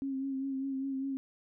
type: tone with vibrato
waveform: sine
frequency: 269.6 Hz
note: C#4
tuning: 48 cents flat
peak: -32 dBFS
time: 0.02-1.17 s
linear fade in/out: 0 ms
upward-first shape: sine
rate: 5 Hz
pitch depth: 30 cents each way
effects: none